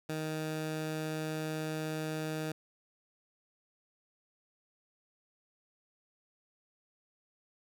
15% pulse tone, 156.3 Hz, D#3, 8 cents sharp, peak -28 dBFS, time 0.09-2.52 s, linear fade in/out 5 ms, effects none

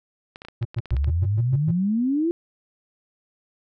clicks, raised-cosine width 0.3 ms, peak -23 dBFS, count 11, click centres 0.359 / 0.419 / 0.45 / 0.485 / 0.627 / 0.745 / 0.786 / 0.857 / 0.906 / 0.967 / 1.044 s
triangle tone bursts, 116.1 Hz, A#2, 7 cents flat, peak -19 dBFS, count 8, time 0.61-1.716 s, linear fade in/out 10 ms, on 42 ms, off 110 ms
sine exponential sweep, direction up, 61.9 to 349.3 Hz, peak -19 dBFS, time 0.91-2.31 s, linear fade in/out 0 ms
effects none

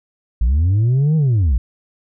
sine linear two-way sweep, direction up then down, 51.8 to 160.9 to 51.8 Hz, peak -9 dBFS, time 0.41-1.58 s, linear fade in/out 5 ms, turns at 1.16 s, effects tanh soft clip ceiling -11 dBFS

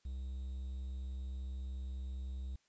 triangle tone with quantisation, 65.2 Hz, C2, 5 cents flat, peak -37 dBFS, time 0.05-2.56 s, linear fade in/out 5 ms, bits 11, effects white hiss -75 dBFS RMS until 2.68 s + resampled to 16000 Hz

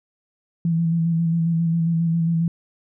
sine tone with vibrato, 166.1 Hz, E3, 13 cents sharp, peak -17 dBFS, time 0.65-2.48 s, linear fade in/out 2 ms, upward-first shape square, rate 7.4 Hz, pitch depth 23 cents each way, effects none

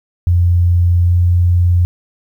sine tone with pitch glide, 87.5 to 88.11 Hz, F2 to F2, +4 to +16 cents, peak -8 dBFS, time 0.27-1.85 s, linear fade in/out 0 ms, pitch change +12 cents, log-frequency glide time 1.04-1.14 s, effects 8-bit

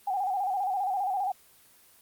sine tone with vibrato, 774 Hz, G5, 22 cents flat, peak -26 dBFS, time 0.07-1.32 s, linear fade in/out 5 ms, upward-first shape square, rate 15 Hz, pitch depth 73 cents each way, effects white hiss -58 dBFS RMS until 2.01 s + Opus 24 kbps

